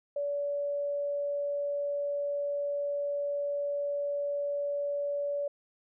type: tone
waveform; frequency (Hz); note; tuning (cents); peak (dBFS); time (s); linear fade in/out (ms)
sine; 573; D5; -43; -29; 0.16-5.48; 5
effects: none